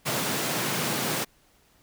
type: high-pass noise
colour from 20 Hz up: pink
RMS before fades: -28 dBFS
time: 0.05-1.25 s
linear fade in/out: 20 ms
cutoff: 120 Hz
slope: 48 dB/octave
effects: pink hiss -62 dBFS RMS until 1.82 s